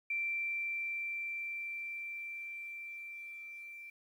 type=tone with level ramp; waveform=sine; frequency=2349 Hz; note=D7; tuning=in tune; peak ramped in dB=-32 to -46 dBFS; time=0.1-3.9 s; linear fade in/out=5 ms; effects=11-bit